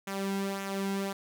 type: tone with flanger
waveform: sawtooth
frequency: 196 Hz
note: G3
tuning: in tune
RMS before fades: -33 dBFS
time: 0.07-1.13 s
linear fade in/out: 5 ms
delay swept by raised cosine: 0.21 to 1.71 ms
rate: 1.8 Hz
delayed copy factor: -0.55
effects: none